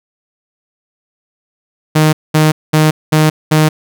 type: tone bursts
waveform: sawtooth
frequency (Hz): 155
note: D#3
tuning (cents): -6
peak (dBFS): -3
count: 5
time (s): 1.95-3.69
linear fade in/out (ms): 10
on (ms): 180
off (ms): 210
effects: none